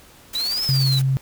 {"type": "noise with tremolo", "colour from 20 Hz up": "white", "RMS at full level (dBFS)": -31, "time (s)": [0.33, 1.02], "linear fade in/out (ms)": 5, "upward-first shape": "triangle", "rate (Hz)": 17, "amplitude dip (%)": 55}
{"type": "exponential two-way sweep", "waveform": "sine", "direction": "up then down", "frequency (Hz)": [3884, 5320, 3884], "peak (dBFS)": -21, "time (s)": [0.35, 0.99], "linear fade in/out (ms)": 2, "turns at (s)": 0.64}
{"type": "tone", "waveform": "sine", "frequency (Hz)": 133.6, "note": "C3", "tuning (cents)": 36, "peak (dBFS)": -16, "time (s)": [0.69, 1.17], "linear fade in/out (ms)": 0}
{"effects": ["pink hiss -48 dBFS RMS until 1.21 s"]}